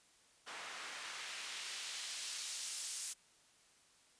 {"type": "noise with band-pass filter sweep", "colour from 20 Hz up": "white", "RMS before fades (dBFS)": -45, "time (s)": [0.46, 3.14], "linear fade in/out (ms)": 20, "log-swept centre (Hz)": [1200, 8300], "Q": 0.81, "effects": ["white hiss -68 dBFS RMS until 4.19 s", "resampled to 22050 Hz"]}